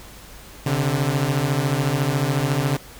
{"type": "beating tone pair", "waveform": "sawtooth", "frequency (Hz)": [132.2, 146.2], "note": ["C3", "D3"], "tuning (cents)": [18, -7], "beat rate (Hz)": 14, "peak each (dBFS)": [-18, -18], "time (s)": [0.66, 2.77], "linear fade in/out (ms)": 5, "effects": ["added 50 Hz sine -46 dBFS peak until 2.99 s", "pink hiss -43 dBFS RMS until 2.99 s"]}